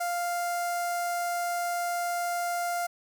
sawtooth tone with notch filter, 698.5 Hz, F5, in tune, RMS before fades -30 dBFS, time 0-2.87 s, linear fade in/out 10 ms, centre 3200 Hz, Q 0.81, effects none

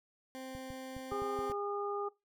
20% pulse tone, 261.6 Hz, C4, in tune, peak -38 dBFS, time 0.35-1.52 s, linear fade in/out 0 ms
clicks, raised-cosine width 5 ms, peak -35 dBFS, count 7, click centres 0.551 / 0.704 / 0.966 / 1.12 / 1.22 / 1.39 / 1.499 s
harmonic tone, 406.5 Hz, G#4, 37 cents flat, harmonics 1 / 2 / 3, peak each -37 / -41 / -40 dBFS, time 1.11-2.09 s, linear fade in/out 10 ms
effects noise-tail reverb RT60 0.2 s tail -20 dB re dry

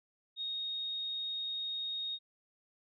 sine tone, 3729 Hz, A#7, in tune, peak -35 dBFS, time 0.36-2.19 s, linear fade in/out 50 ms, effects none

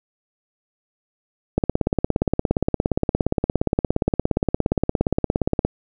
click train, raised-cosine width 2 ms, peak -4 dBFS, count 71, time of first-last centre 1.58-5.65 s, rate 17.2 Hz, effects none

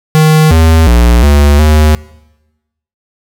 square tone with pitch steps, 156 / 80.8 / 59.3 / 72.4 / 76.6 Hz, D#3 / E2 / A#1 / D2 / D#2, +5 / -34 / +30 / -24 / -27 cents, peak -4 dBFS, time 0.15-1.95 s, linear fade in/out 0 ms, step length 360 ms, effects noise-tail reverb RT60 1.0 s tail -22 dB re dry

